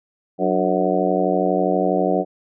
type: harmonic tone with a mistuned harmonic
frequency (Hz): 92.3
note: F#2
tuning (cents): -4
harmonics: 2 / 3 / 4 / 5 / 6 / 7 / 8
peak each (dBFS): -24 / -24 / -24 / -24 / -24 / -24 / -24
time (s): 0.38-2.25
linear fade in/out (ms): 50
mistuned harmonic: 3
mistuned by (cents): +91
effects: none